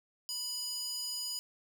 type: tone with high-pass filter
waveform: square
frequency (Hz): 987.8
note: B5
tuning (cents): 0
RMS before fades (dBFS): -38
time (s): 0.29-1.39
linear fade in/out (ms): 0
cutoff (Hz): 5200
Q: 2.9
effects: none